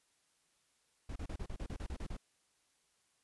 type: noise bursts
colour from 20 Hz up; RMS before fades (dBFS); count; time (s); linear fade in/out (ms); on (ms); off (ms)
brown; -41; 11; 1.09-2.168; 5; 68; 33
effects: white hiss -75 dBFS RMS until 3.23 s + resampled to 24000 Hz